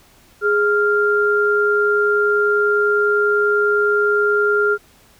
sine tone pair together, 414.7 / 1395 Hz, G#4 / F6, -3 / -2 cents, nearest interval octave + major sixth, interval 2101 cents, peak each -16 dBFS, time 0.41-4.78 s, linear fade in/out 50 ms, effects pink hiss -51 dBFS RMS until 5.19 s

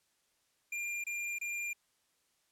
square tone bursts, 2396 Hz, D7, 34 cents sharp, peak -36 dBFS, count 3, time 0.72-1.732 s, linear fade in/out 5 ms, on 320 ms, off 26 ms, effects white hiss -75 dBFS RMS until 2.51 s + low-pass 11000 Hz 12 dB/octave

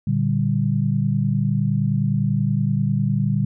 sine chord, G minor, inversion first, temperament equal, 116.54 / 146.83 / 196 Hz, Bb2 / D3 / G3, 0 / 0 / 0 cents, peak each -22 / -21 / -22 dBFS, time 0.07-3.45 s, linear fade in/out 5 ms, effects none

